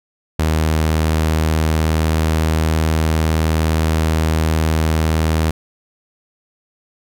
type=tone with pitch glide; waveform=sawtooth; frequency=78.8 to 79.44 Hz; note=D#2 to D#2; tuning=+23 to +37 cents; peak=-10 dBFS; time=0.39-5.51 s; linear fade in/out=5 ms; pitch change=+14 cents; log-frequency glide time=0.98-2.83 s; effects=none